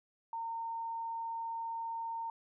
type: tone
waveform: sine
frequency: 915 Hz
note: A#5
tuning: 32 cents flat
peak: -36 dBFS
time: 0.33-2.3 s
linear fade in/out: 2 ms
effects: none